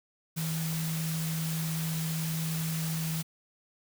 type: tone in noise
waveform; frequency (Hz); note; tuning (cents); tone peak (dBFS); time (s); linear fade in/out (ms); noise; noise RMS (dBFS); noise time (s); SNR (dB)
sine; 161; E3; -41; -30; 0.36-3.23; 20; white; -38; 0.36-3.23; +5
effects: none